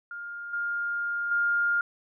sine tone with level steps, 1409 Hz, F6, 15 cents sharp, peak -35 / -27 / -22 dBFS, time 0.11-1.81 s, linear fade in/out 2 ms, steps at 0.53 / 1.31 s, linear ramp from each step 5 ms, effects none

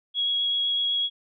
sine tone with vibrato, 3322 Hz, G#7, in tune, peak -22 dBFS, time 0.14-1.1 s, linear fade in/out 50 ms, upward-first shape triangle, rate 7.9 Hz, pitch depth 10 cents each way, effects none

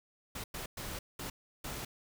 pink noise bursts at uneven times, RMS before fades -41 dBFS, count 5, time 0.35-0.44 / 0.54-0.66 / 0.77-0.99 / 1.19-1.3 / 1.64-1.85 s, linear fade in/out 5 ms, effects none

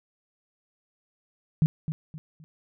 sine tone with echo, 156.1 Hz, D#3, 6 cents sharp, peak -16 dBFS, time 1.62-1.66 s, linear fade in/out 0 ms, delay 260 ms, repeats 3, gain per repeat -10 dB, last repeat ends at 2.44 s, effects none

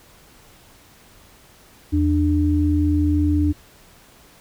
sine tone pair together, 82.41 / 297 Hz, E2 / D4, 0 / +20 cents, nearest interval octave + minor seventh, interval 2220 cents, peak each -18 dBFS, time 1.92-3.53 s, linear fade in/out 20 ms, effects pink hiss -50 dBFS RMS until 4.4 s

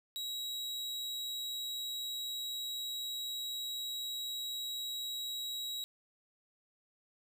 40% pulse tone, 3856 Hz, B7, 42 cents flat, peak -36 dBFS, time 0.16-5.84 s, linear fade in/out 0 ms, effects none

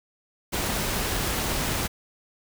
pink noise, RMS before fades -27 dBFS, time 0.52-1.88 s, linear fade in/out 20 ms, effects none

